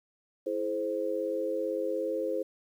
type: chord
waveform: sine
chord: E augmented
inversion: none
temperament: equal with one note detuned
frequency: 329.6 / 425.7 / 523.3 Hz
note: E4 / G#4 / B#4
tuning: 0 / +43 / 0 cents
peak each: -35 / -34 / -31 dBFS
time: 0.46-2.43 s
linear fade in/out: 10 ms
effects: 10-bit